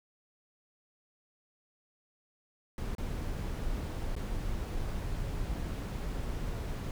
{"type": "noise with dropouts", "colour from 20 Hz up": "brown", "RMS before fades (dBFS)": -35, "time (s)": [2.78, 6.91], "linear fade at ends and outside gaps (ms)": 1, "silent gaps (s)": [[2.951, 2.982], [4.153, 4.164]], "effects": []}